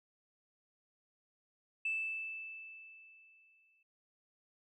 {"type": "tone with exponential decay", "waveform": "sine", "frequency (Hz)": 2637, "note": "E7", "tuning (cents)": 0, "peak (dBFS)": -31, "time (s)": [1.85, 3.83], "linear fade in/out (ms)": 5, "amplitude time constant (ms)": 430, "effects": ["tanh soft clip ceiling -27 dBFS"]}